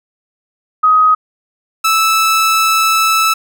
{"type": "tone pair in turn", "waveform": ["sine", "sawtooth"], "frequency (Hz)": [1258, 1312.2], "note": ["D#6", "E6"], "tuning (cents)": [19, -8], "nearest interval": "minor second", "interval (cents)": 73, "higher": "second", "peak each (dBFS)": -6, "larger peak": "neither", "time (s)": [[0.83, 1.15], [1.84, 3.34]], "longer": "second", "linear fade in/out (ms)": 10, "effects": []}